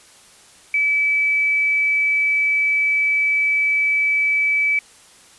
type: tone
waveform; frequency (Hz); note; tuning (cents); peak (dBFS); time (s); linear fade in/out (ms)
sine; 2300; D7; -37; -15; 0.74-4.79; 2
effects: white hiss -48 dBFS RMS until 5.38 s + resampled to 24000 Hz